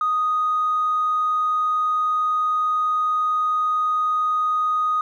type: tone with tanh clipping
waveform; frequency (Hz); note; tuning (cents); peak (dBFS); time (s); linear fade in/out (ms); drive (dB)
triangle; 1244.5; D#6; 0; -18; 0.01-5.01; 2; 4
effects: none